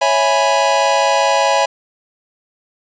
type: chord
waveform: square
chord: C# minor seventh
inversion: none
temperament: equal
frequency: 554.4 / 659.3 / 830.6 / 987.8 Hz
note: C#5 / E5 / G#5 / B5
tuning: 0 / 0 / 0 / 0 cents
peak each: -18 / -19 / -17 / -19 dBFS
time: 0.01-1.66 s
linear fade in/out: 10 ms
effects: resampled to 16000 Hz + 7-bit